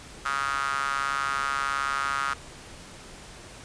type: tone with high-pass filter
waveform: sawtooth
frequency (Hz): 138.59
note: C#3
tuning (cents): 0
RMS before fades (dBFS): -28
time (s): 0.25-2.34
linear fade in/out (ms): 10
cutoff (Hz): 1300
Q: 7.1
effects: pink hiss -45 dBFS RMS until 3.64 s + resampled to 22050 Hz